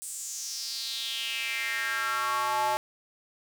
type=tone with high-pass filter sweep; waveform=square; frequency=123.47 Hz; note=B2; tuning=in tune; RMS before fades=-31 dBFS; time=0.02-2.77 s; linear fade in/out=0 ms; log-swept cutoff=8700 to 760 Hz; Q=4.4; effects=none